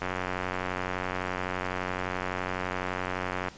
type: click train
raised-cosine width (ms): 0.5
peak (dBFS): -15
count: 319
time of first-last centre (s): 0.02-3.484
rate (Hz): 91.8
effects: pink hiss -49 dBFS RMS until 3.57 s + resampled to 16000 Hz